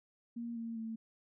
sine tone with pitch steps, 234.7 / 229.3 / 224.1 Hz, A#3 / A#3 / A3, +12 / -28 / +32 cents, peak -38 dBFS, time 0.36-0.96 s, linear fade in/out 10 ms, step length 200 ms, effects none

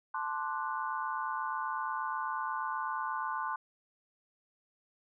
sine chord, D dominant seventh, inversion second, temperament equal, 880 / 1046.5 / 1174.7 / 1480 Hz, A5 / C6 / D6 / F#6, 0 / 0 / 0 / 0 cents, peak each -38 / -36 / -40 / -40 dBFS, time 0.14-3.56 s, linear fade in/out 5 ms, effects none

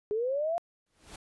sine linear sweep, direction up, 409.4 to 698.5 Hz, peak -27 dBFS, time 0.11-0.58 s, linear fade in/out 0 ms
pink noise with exponential growth, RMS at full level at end -43 dBFS, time 0.86-1.16 s, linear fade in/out 5 ms, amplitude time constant 65 ms
effects resampled to 24000 Hz

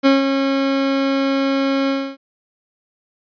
30% pulse tone with ADSR envelope, 272.5 Hz, C#4, 29 cents flat, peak -6 dBFS, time 0.03-2.17 s, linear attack 30 ms, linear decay 160 ms, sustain -7 dB, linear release 280 ms, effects resampled to 11025 Hz

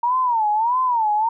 sine tone with vibrato, 928 Hz, A#5, 8 cents flat, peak -16 dBFS, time 0.03-1.29 s, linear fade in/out 5 ms, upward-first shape sine, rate 1.6 Hz, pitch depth 180 cents each way, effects none

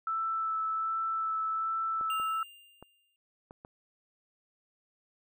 sine tone with vibrato, 1318.5 Hz, E6, in tune, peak -29 dBFS, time 0.07-2.43 s, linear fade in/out 2 ms, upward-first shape sine, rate 1.3 Hz, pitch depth 11 cents each way
clicks, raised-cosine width 1 ms, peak -33 dBFS, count 5, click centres 2.011 / 2.199 / 2.826 / 3.509 / 3.649 s
square tone with exponential decay, 2800 Hz, F7, 4 cents sharp, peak -36 dBFS, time 2.1-3.16 s, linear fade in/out 1 ms, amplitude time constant 230 ms
effects none

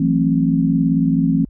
sine chord, F# half-diminished seventh, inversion third, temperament just, 166.5 / 185 / 222 / 266.4 Hz, E3 / F#3 / A3 / C4, +18 / 0 / +16 / +31 cents, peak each -17 / -23 / -20 / -17 dBFS, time 0-1.45 s, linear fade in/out 5 ms, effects added 50 Hz sine -38 dBFS peak until 1.49 s

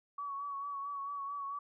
sine tone with vibrato, 1127 Hz, C#6, 28 cents sharp, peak -37 dBFS, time 0.18-1.59 s, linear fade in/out 5 ms, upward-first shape sine, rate 4.5 Hz, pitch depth 34 cents each way, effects none

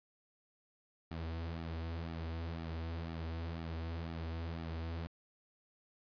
sawtooth tone with flanger, 82.41 Hz, E2, in tune, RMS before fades -41 dBFS, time 1.11-5.07 s, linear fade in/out 0 ms, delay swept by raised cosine 1.9 to 7.2 ms, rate 2 Hz, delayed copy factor -0.7, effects resampled to 11025 Hz + 12-bit

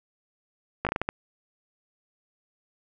slowing click train, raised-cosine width 0.5 ms, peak -11 dBFS, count 7, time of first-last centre 0.85-1.089 s, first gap 17 ms, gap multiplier 1.34, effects none

